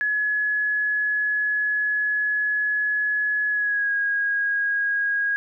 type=tone with pitch glide; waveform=sine; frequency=1695 to 1642 Hz; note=G#6 to G#6; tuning=+35 to -20 cents; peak=-20 dBFS; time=0.01-5.36 s; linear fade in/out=0 ms; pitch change=-55 cents; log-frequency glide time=3.49-3.93 s; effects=none